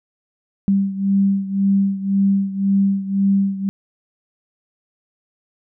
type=beating tone pair; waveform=sine; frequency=196 / 197.9 Hz; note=G3 / G3; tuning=0 / +17 cents; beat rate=1.9 Hz; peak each=-16 / -20 dBFS; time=0.68-3.69 s; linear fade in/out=0 ms; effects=none